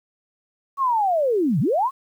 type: linear two-way sweep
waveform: sine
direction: down then up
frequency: 1130 to 122.1 to 1130 Hz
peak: -17 dBFS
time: 0.77-1.91 s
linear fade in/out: 50 ms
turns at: 1.6 s
effects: 9-bit